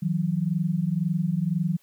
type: tone pair together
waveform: sine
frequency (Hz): 159.74 / 181.7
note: D#3 / F#3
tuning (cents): +46 / -31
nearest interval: major second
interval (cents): 223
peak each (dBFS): -25 / -25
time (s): 0.02-1.77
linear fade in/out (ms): 10
effects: white hiss -63 dBFS RMS until 1.82 s